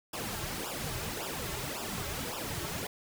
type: noise with flanger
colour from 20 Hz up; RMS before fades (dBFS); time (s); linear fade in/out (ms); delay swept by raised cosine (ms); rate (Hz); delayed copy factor
pink; -37; 0.13-2.87; 5; 0.47 to 4.17; 1.8; -0.85
effects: none